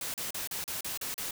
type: noise bursts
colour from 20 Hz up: white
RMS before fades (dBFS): -36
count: 8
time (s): 0.01-1.309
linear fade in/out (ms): 2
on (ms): 130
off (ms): 37
effects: none